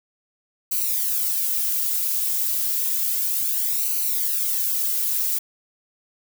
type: noise with flanger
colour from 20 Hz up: violet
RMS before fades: -23 dBFS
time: 0.71-5.39 s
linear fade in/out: 10 ms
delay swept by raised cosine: 0.57 to 2.97 ms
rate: 0.31 Hz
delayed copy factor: -0.75
effects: none